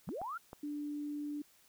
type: linear sweep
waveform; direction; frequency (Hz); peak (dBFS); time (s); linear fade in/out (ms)
sine; up; 118.6 to 1448; -38; 0.07-0.38; 10
type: clicks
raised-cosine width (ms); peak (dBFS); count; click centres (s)
1; -32; 3; 0.09 / 0.216 / 0.531
type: tone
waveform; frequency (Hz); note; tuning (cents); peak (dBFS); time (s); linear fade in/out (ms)
sine; 293.7; D4; 0; -37; 0.63-1.42; 5
effects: white hiss -66 dBFS RMS until 1.68 s